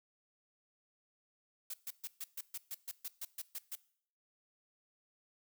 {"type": "noise bursts", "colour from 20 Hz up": "blue", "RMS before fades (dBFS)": -42, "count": 13, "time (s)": [1.7, 3.754], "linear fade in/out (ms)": 5, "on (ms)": 38, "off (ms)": 130, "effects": ["noise-tail reverb RT60 0.6 s tail -20 dB re dry"]}